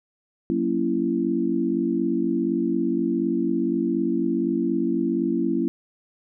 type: chord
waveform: sine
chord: F# dominant seventh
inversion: none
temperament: equal with one note detuned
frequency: 185 / 233.1 / 277.2 / 334.6 Hz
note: F#3 / A#3 / C#4 / E4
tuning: 0 / 0 / 0 / +26 cents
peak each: -29 / -26 / -26 / -24 dBFS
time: 0.5-5.68 s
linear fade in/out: 0 ms
effects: none